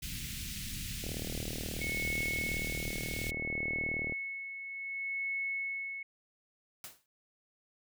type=band-stop noise; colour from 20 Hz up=pink; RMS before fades=-40 dBFS; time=0.02-3.31 s; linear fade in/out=10 ms; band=220 to 2200 Hz; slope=24 dB/octave
type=click train; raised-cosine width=2 ms; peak=-27 dBFS; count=120; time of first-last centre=1.04-4.123 s; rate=38.6 Hz
type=tone with tremolo; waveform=sine; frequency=2198 Hz; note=C#7; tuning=15 cents flat; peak=-32 dBFS; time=1.81-6.03 s; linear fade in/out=5 ms; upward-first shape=sine; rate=0.63 Hz; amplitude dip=60%
type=noise with exponential decay; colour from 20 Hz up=white; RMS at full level=-42 dBFS; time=6.84-7.06 s; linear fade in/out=1 ms; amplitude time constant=46 ms
effects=none